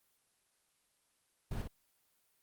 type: noise with echo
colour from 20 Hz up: brown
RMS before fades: -38 dBFS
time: 1.51-1.62 s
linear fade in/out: 5 ms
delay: 57 ms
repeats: 1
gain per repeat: -4 dB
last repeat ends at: 1.677 s
effects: white hiss -75 dBFS RMS until 2.42 s + Opus 24 kbps